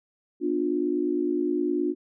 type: chord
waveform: sine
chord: B diminished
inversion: none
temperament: just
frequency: 246.9 / 296.3 / 355.6 Hz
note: B3 / D4 / F4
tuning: 0 / +15 / +31 cents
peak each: -32 / -26 / -26 dBFS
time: 0.4-1.95 s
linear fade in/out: 50 ms
effects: none